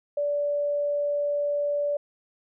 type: tone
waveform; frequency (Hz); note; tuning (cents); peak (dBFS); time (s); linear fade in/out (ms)
sine; 580; D5; -22; -23; 0.17-1.97; 5
effects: none